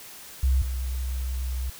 sine tone pair in turn, 65.4 / 63.54 Hz, C2 / B1, 0 / +50 cents, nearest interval unison, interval 50 cents, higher first, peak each -18 / -26 dBFS, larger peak first, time 0.43-0.62 / 0.62-1.7 s, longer second, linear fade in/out 5 ms, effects white hiss -44 dBFS RMS until 1.79 s

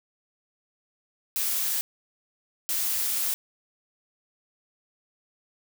blue noise bursts at uneven times, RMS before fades -27 dBFS, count 2, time 1.36-1.81 / 2.69-3.34 s, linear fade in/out 0 ms, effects none

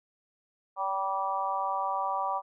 harmonic tone with a mistuned harmonic, 194 Hz, G3, 18 cents flat, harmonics 3 / 4 / 5 / 6, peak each -38 / -32 / -32 / -33 dBFS, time 0.76-2.42 s, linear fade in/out 50 ms, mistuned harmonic 3, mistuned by -25 cents, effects none

